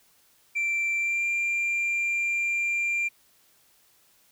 sine tone with pitch glide, 2349 to 2380 Hz, D7 to D7, 0 to +22 cents, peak -21 dBFS, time 0.55-3.09 s, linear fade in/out 20 ms, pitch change +22 cents, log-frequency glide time 0.98-1.25 s, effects tanh soft clip ceiling -23 dBFS + white hiss -62 dBFS RMS until 4.31 s

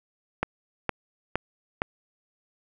click train, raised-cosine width 0.5 ms, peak -9 dBFS, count 4, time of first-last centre 0.43-1.819 s, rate 2.16 Hz, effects none

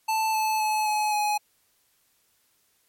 square tone with pitch steps, 880 / 869.4 / 858.9 / 848.6 / 838.3 Hz, A5 / A5 / A5 / G#5 / G#5, 0 / -21 / -42 / +37 / +16 cents, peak -23 dBFS, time 0.08-1.38 s, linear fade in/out 10 ms, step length 260 ms, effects white hiss -67 dBFS RMS until 2.88 s + MP3 64 kbps

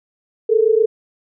sine tone pair together, 429.1 / 457 Hz, A4 / A#4, -43 / -34 cents, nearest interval minor second, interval 109 cents, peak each -14 dBFS, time 0.49-0.86 s, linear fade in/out 10 ms, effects none

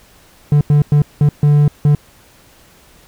triangle tone bursts at uneven times, 146.83 Hz, D3, in tune, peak -5 dBFS, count 6, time 0.52-0.61 / 0.7-0.82 / 0.92-1.02 / 1.21-1.29 / 1.43-1.68 / 1.85-1.95 s, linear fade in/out 2 ms, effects pink hiss -47 dBFS RMS until 3.07 s

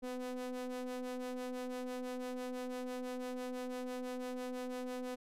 square ring-modulated tone, 125 Hz, B2, 21 cents sharp, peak -37 dBFS, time 0.02-5.16 s, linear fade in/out 20 ms, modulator 378 Hz, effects resampled to 32000 Hz

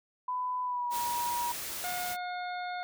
sine tone with pitch glide, 1000 to 958.7 Hz, B5 to A#5, +21 to +48 cents, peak -30 dBFS, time 0.28-1.52 s, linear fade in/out 5 ms, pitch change -73 cents, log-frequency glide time 0.63-0.96 s
white noise, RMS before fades -38 dBFS, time 0.9-2.17 s, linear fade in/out 50 ms
harmonic tone, 719 Hz, F#5, 50 cents flat, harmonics 1 / 2 / 3 / 5 / 6, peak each -35 / -41 / -45 / -49 / -51 dBFS, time 1.84-2.83 s, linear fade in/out 0 ms
effects none

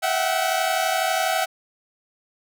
sawtooth tone cluster, 653 / 735 / 767 Hz, E5 / F#5 / G5, -17 / -12 / -38 cents, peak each -21 dBFS, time 0.02-1.46 s, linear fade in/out 20 ms, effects none

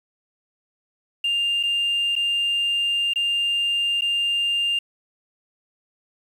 sine tone with dropouts, 2800 Hz, F7, 4 cents sharp, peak -18 dBFS, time 1.24-4.79 s, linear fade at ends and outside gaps 5 ms, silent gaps 1.63-1.634 / 2.155-2.162 / 3.136-3.158 / 4.01-4.019 s, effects tanh soft clip ceiling -16 dBFS + 8-bit

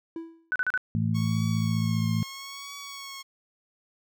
triangle tone with exponential decay, 329.6 Hz, E4, in tune, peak -28 dBFS, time 0.16-0.51 s, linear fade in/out 2 ms, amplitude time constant 76 ms
sine tone bursts, 1499 Hz, F#6, 22 cents sharp, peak -23 dBFS, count 4, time 0.52-0.776 s, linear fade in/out 0 ms, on 37 ms, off 36 ms
harmonic tone, 55 Hz, A1, in tune, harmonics 2 / 3 / 4, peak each -26 / -28 / -29 dBFS, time 0.95-2.23 s, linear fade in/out 0 ms
10% pulse tone with vibrato, 1100 Hz, C#6, 14 cents flat, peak -30 dBFS, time 1.14-3.23 s, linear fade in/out 20 ms, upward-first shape triangle, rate 0.77 Hz, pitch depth 52 cents each way
effects none

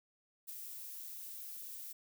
violet noise with ADSR envelope, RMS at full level -43 dBFS, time 0.47-1.93 s, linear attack 25 ms, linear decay 7 ms, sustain -4 dB, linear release 10 ms, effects none

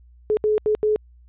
sine tone bursts at uneven times, 426.4 Hz, G#4, 46 cents sharp, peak -16 dBFS, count 4, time 0.3-0.37 / 0.44-0.58 / 0.66-0.75 / 0.83-0.96 s, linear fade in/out 0 ms, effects added 60 Hz sine -47 dBFS peak until 1.28 s + resampled to 8000 Hz

